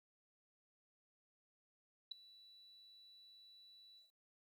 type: tone with ADSR envelope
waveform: sine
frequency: 3951 Hz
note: B7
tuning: in tune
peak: -38 dBFS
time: 2.11-4.12 s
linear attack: 8 ms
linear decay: 5 ms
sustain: -22 dB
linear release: 150 ms
effects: 13-bit